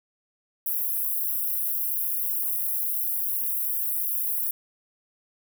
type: high-pass noise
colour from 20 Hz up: white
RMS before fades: -27 dBFS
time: 0.66-4.51 s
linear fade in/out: 2 ms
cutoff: 11000 Hz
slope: 48 dB/octave
effects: none